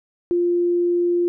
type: tone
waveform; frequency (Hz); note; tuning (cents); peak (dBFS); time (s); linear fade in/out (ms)
sine; 349.2; F4; 0; -16; 0.31-1.28; 0
effects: none